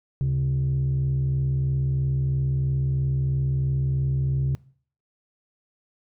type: tone pair together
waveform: sine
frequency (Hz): 71 / 134.03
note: C#2 / C3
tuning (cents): +42 / +42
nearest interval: major seventh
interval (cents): 1100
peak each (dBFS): -27 / -19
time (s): 0.21-4.55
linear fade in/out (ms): 0
effects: noise-tail reverb RT60 0.5 s tail -22 dB re dry + tanh soft clip ceiling -18 dBFS